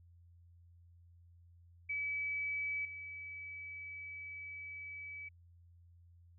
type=tone with level steps; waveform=sine; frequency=2291 Hz; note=D7; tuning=44 cents flat; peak=-35 / -44 dBFS; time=1.89-5.29 s; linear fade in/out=10 ms; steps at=2.85 s; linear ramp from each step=2 ms; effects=added 86 Hz sine -59 dBFS peak until 6.38 s